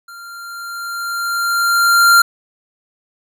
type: tone with level ramp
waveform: square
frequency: 1388 Hz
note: F6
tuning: 11 cents flat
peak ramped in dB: -34 to -6 dBFS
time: 0.08-2.22 s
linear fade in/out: 5 ms
effects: none